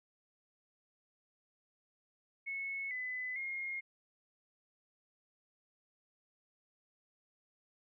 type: tone with pitch steps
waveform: sine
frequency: 2196 / 2009 / 2140 Hz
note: C#7 / B6 / C7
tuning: -17 / +29 / +38 cents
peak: -37 dBFS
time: 2.46-3.81 s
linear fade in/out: 20 ms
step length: 450 ms
effects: none